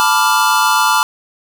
square chord, B half-diminished seventh, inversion third, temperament equal, 880 / 987.8 / 1174.7 / 1396.9 Hz, A5 / B5 / D6 / F6, 0 / 0 / 0 / 0 cents, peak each -17 dBFS, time 0-1.03 s, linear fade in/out 0 ms, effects none

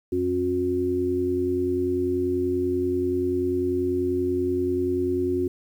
harmonic tone, 90.3 Hz, F#2, 42 cents flat, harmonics 1 / 3 / 4, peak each -32 / -27 / -23 dBFS, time 0.12-5.48 s, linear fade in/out 5 ms, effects 9-bit

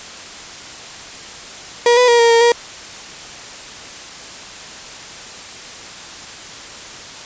35% pulse tone with pitch steps, 477.2 / 496 / 474 / 466 / 462.5 / 473.5 Hz, A#4 / B4 / A#4 / A#4 / A#4 / A#4, +41 / +7 / +29 / -1 / -14 / +27 cents, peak -7 dBFS, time 1.86-2.52 s, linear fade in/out 2 ms, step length 110 ms, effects white hiss -33 dBFS RMS until 7.25 s + resampled to 16000 Hz

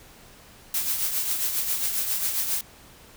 blue noise with tremolo, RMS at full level -24 dBFS, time 0.74-2.61 s, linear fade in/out 2 ms, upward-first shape triangle, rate 7.4 Hz, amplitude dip 55%, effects pink hiss -50 dBFS RMS until 3.16 s

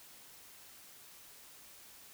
silence, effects white hiss -56 dBFS RMS until 2.13 s

